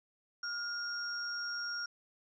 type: tone pair together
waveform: sine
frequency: 1415 / 5571 Hz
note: F6 / F8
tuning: +22 / -5 cents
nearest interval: 2 octaves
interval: 2373 cents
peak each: -38 / -39 dBFS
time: 0.43-1.86 s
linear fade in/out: 5 ms
effects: none